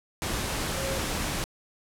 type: tone in noise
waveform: sine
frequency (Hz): 540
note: C#5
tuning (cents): -45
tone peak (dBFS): -32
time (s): 0.77-0.98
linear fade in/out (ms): 0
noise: pink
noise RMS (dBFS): -30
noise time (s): 0.22-1.44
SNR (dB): -5
effects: low-pass 12000 Hz 12 dB/octave